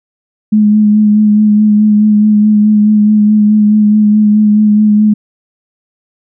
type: tone with vibrato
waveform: sine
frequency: 211.1 Hz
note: G#3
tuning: 29 cents sharp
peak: -4 dBFS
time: 0.52-5.14 s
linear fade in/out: 10 ms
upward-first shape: sine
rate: 4.7 Hz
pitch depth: 22 cents each way
effects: none